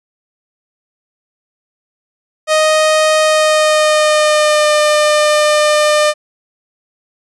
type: tone with pitch glide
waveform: sawtooth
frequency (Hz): 622.3 to 602.1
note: D#5 to D5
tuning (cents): 0 to +43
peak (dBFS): -5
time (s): 2.47-6.14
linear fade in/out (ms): 50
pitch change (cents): -57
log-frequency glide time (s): 3.21-4.71
effects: resampled to 24000 Hz